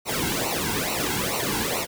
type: noise with flanger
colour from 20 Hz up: pink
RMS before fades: -26 dBFS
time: 0.05-1.87 s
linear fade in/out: 50 ms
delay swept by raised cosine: 0.59 to 1.69 ms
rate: 2.3 Hz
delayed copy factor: -0.95
effects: none

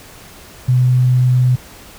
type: tone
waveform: sine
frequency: 126.1 Hz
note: B2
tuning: 36 cents sharp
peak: -9 dBFS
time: 0.68-1.56 s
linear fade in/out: 10 ms
effects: pink hiss -39 dBFS RMS until 1.98 s

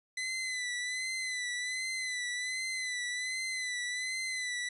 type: tone with vibrato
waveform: sawtooth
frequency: 2011 Hz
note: B6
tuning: 31 cents sharp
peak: -30 dBFS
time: 0.17-4.69 s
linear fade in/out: 5 ms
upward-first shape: sine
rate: 1.3 Hz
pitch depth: 47 cents each way
effects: resampled to 24000 Hz

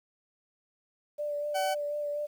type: tone with vibrato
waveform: sine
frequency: 587.3 Hz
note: D5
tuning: in tune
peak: -30 dBFS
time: 1.18-2.27 s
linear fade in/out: 20 ms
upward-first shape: sine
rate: 4.1 Hz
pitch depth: 17 cents each way
type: tone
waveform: 40% pulse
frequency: 756 Hz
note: F#5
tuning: 37 cents sharp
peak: -28 dBFS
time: 1.54-1.75 s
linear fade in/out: 20 ms
effects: 10-bit

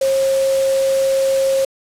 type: tone in noise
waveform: sine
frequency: 538 Hz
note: C5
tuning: 48 cents sharp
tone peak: -13 dBFS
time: 0.01-1.65 s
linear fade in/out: 5 ms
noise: white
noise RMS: -28 dBFS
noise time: 0.01-1.65 s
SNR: +12 dB
effects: low-pass 10000 Hz 12 dB/octave

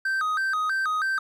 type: tone with vibrato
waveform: triangle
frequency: 1396.9 Hz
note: F6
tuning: in tune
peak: -21 dBFS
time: 0.05-1.19 s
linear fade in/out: 5 ms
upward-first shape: square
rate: 3.1 Hz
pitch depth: 190 cents each way
effects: none

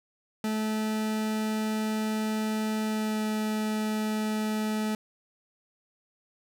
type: tone with pitch glide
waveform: 40% pulse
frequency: 216.9 to 215.4 Hz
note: A3 to A3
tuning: -25 to -37 cents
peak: -26 dBFS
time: 0.44-4.95 s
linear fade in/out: 2 ms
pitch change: -12 cents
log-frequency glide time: 2.86-3.23 s
effects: none

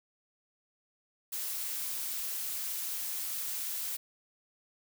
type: noise with amplitude modulation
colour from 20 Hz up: blue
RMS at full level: -35 dBFS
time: 1.32-3.97 s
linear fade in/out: 10 ms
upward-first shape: sine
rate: 282 Hz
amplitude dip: 25%
effects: none

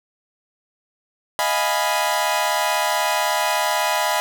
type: chord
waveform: sawtooth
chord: F half-diminished seventh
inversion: third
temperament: equal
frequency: 622.3 / 698.5 / 830.6 / 987.8 Hz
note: Eb5 / F5 / Ab5 / Cb6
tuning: 0 / 0 / 0 / 0 cents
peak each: -21 / -22 / -20 / -19 dBFS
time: 1.39-4.2 s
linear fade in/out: 0 ms
effects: none

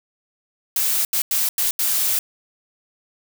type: noise bursts at uneven times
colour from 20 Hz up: blue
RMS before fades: -20 dBFS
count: 5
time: 0.76-1.05 / 1.13-1.22 / 1.31-1.49 / 1.58-1.71 / 1.79-2.19 s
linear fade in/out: 2 ms
effects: none

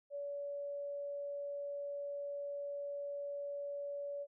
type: tone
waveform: sine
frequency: 570 Hz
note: C#5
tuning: 48 cents sharp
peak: -39 dBFS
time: 0.1-4.27 s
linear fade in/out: 50 ms
effects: none

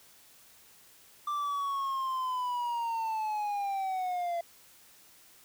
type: linear sweep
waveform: triangle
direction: down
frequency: 1183 to 677 Hz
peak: -28 dBFS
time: 1.27-4.41 s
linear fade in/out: 5 ms
effects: white hiss -58 dBFS RMS until 5.44 s

